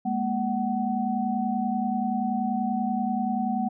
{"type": "tone cluster", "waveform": "sine", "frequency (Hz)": [206.9, 237.3, 751], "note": ["G#3", "A#3", "F#5"], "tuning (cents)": [-6, 31, 26], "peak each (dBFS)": -28, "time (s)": [0.05, 3.69], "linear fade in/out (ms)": 10, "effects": []}